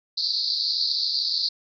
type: band-pass noise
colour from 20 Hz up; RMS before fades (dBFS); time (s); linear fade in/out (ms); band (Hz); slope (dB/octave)
white; -25; 0.17-1.49; 10; 4100 to 4800; 96
effects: none